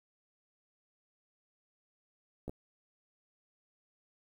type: clicks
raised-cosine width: 2 ms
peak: -27 dBFS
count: 2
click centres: 2.48 / 2.495 s
effects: 10-bit